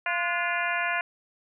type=harmonic tone with a mistuned harmonic; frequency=345.9 Hz; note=F4; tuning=17 cents flat; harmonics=2 / 3 / 4 / 5 / 6 / 7 / 8; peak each=-32 / -33 / -31 / -31 / -34 / -33 / -37 dBFS; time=0.06-1.01 s; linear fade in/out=2 ms; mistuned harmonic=4; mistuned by=+76 cents; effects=none